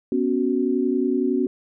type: chord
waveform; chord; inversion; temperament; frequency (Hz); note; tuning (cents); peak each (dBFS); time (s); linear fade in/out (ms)
sine; B suspended second; none; just; 246.9 / 277.8 / 370.4; B3 / C#4 / F#4; 0 / +4 / +2; -23; 0.12-1.47; 2
effects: none